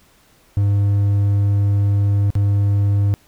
triangle tone with dropouts, 100.9 Hz, G#2, 49 cents flat, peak -11 dBFS, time 0.57-3.14 s, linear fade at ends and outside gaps 0 ms, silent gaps 2.304-2.353 s, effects pink hiss -54 dBFS RMS until 3.27 s

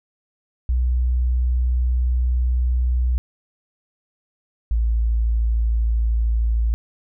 sine tone pair in turn, 61.74 / 56.53 Hz, B1 / A1, 0 / +48 cents, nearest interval major second, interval 152 cents, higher first, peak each -16 dBFS, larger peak neither, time 0.69-3.18 / 4.71-6.74 s, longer first, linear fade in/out 0 ms, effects none

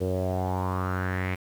sawtooth tone with low-pass filter sweep, 92.5 Hz, F#2, in tune, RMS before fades -28 dBFS, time 0-1.36 s, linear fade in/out 20 ms, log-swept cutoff 460 to 2300 Hz, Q 4.9, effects 8-bit

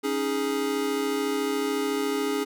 square chord, C# suspended second, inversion none, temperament equal, 277.2 / 311.1 / 415.3 Hz, C#4 / D#4 / G#4, 0 / 0 / 0 cents, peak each -30 / -33 / -28 dBFS, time 0.03-2.45 s, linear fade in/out 20 ms, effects none

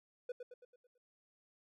triangle tone with echo, 493.9 Hz, B4, in tune, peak -36 dBFS, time 0.29-0.32 s, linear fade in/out 5 ms, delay 110 ms, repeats 6, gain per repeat -6 dB, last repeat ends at 0.98 s, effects none

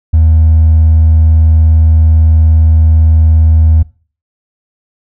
triangle tone with hard clipping, 79.4 Hz, D#2, 36 cents sharp, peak -3 dBFS, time 0.13-3.83 s, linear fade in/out 10 ms, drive 2 dB, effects noise-tail reverb RT60 0.4 s tail -21 dB re dry

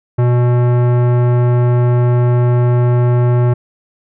sine tone with tanh clipping, 122.1 Hz, B2, 19 cents flat, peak -11 dBFS, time 0.18-3.54 s, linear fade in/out 10 ms, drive 18 dB, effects none

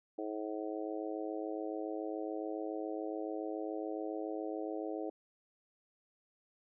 harmonic tone, 107.1 Hz, A2, 46 cents flat, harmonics 3 / 4 / 5 / 6 / 7, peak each -40 / -42 / -44 / -46 / -47 dBFS, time 0.18-5.1 s, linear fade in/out 5 ms, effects none

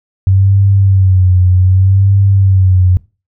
sine tone with vibrato, 94.8 Hz, F#2, 43 cents sharp, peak -5 dBFS, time 0.27-2.97 s, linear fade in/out 0 ms, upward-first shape sine, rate 0.65 Hz, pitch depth 71 cents each way, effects noise-tail reverb RT60 0.3 s tail -21 dB re dry

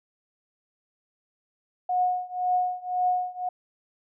sine tone with tremolo, 727 Hz, F#5, 31 cents flat, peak -19 dBFS, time 1.89-3.49 s, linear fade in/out 5 ms, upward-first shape triangle, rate 1.9 Hz, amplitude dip 95%, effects none

